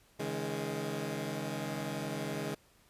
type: chord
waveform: 15% pulse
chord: C# suspended second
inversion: none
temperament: equal with one note detuned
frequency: 138.59 / 158.74 / 207.7 Hz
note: C#3 / D#3 / G#3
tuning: 0 / +35 / 0 cents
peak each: -33 dBFS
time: 0.19-2.55 s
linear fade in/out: 10 ms
effects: pink hiss -65 dBFS RMS until 2.89 s + resampled to 32000 Hz